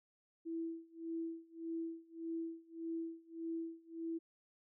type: tone with tremolo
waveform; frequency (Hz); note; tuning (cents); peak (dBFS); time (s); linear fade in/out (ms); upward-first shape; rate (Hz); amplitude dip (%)
sine; 329.6; E4; 0; -37; 0.45-4.19; 20; sine; 1.7; 95
effects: none